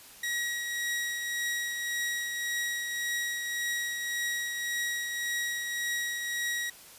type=tone with tremolo; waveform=sawtooth; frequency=1907 Hz; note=A#6; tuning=39 cents sharp; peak=-25 dBFS; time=0.23-6.7 s; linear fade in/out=5 ms; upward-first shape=triangle; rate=1.8 Hz; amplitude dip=40%; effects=white hiss -51 dBFS RMS until 6.98 s + resampled to 32000 Hz